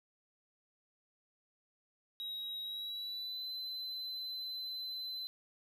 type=tone with pitch glide; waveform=triangle; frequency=3824 to 4044 Hz; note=A#7 to B7; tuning=+43 to +40 cents; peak=-38 dBFS; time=2.2-5.27 s; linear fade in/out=0 ms; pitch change=+97 cents; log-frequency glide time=2.62-3.48 s; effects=none